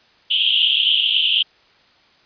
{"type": "band-pass noise", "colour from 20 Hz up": "pink", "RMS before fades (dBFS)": -17, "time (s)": [0.3, 1.43], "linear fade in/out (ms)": 10, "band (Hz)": [2900, 3300], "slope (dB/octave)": 96, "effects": ["white hiss -54 dBFS RMS until 2.25 s", "resampled to 11025 Hz"]}